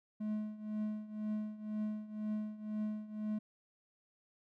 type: tone with tremolo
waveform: triangle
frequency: 213.3 Hz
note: G#3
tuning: 46 cents sharp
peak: -31 dBFS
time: 0.2-3.39 s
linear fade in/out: 10 ms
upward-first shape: triangle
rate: 2 Hz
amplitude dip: 85%
effects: none